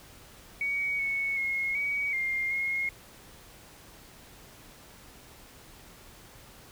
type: tone with pitch steps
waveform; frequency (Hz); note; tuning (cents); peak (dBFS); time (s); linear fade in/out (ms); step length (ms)
sine; 2249 / 2212 / 2161 / 2259 / 2115 / 2151; C#7 / C#7 / C#7 / C#7 / C7 / C7; +24 / -4 / -45 / +32 / +18 / +47; -27; 0.61-2.89; 2; 380
effects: pink hiss -52 dBFS RMS until 6.71 s